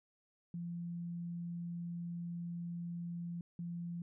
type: tone bursts at uneven times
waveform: sine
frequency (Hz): 171.8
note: F3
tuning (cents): -28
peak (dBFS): -39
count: 2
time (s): 0.54-3.41 / 3.59-4.02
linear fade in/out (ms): 2
effects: none